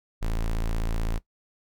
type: tone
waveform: square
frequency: 27.92 Hz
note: A0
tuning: 26 cents sharp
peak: -25 dBFS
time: 0.21-1.19 s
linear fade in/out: 20 ms
effects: noise-tail reverb RT60 0.1 s tail -17 dB re dry